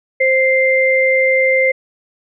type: tone pair together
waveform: sine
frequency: 524 / 2092 Hz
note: C5 / C7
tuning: +2 / -1 cents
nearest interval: 2 octaves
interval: 2397 cents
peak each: -13 dBFS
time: 0.2-1.72 s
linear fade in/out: 10 ms
effects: none